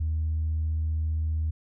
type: tone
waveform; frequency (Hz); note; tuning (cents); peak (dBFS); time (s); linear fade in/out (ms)
sine; 78.8; D#2; +23; -23; 0-1.51; 10
effects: tanh soft clip ceiling -21 dBFS